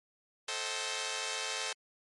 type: chord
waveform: 5% pulse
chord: A diminished seventh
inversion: none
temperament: just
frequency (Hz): 440 / 528 / 633.6 / 760.3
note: A4 / C5 / Eb5 / Gb5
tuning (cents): 0 / +16 / +31 / +47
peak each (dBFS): -28 / -28 / -31 / -31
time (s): 0.48-1.73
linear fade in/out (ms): 5
effects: MP3 48 kbps